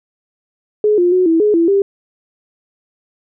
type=tone with pitch steps; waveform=sine; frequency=422.4 / 352.7 / 366.9 / 327.3 / 420.1 / 334.9 / 396.6 Hz; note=G#4 / F4 / F#4 / E4 / G#4 / E4 / G4; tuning=+29 / +17 / -15 / -12 / +20 / +27 / +20 cents; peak=-9 dBFS; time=0.84-1.82 s; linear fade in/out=2 ms; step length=140 ms; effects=none